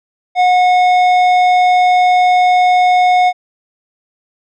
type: tone with tanh clipping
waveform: sine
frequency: 727 Hz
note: F#5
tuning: 31 cents flat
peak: -9 dBFS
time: 0.35-3.33 s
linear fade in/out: 50 ms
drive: 11 dB
effects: none